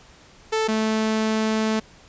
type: tone pair in turn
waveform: sawtooth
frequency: 440 / 218.8 Hz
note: A4 / A3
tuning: 0 / -9 cents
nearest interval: octave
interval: 1209 cents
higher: first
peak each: -16 dBFS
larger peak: neither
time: 0.52-0.68 / 0.68-1.8 s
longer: second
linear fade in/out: 10 ms
effects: pink hiss -50 dBFS RMS until 2.08 s + resampled to 16000 Hz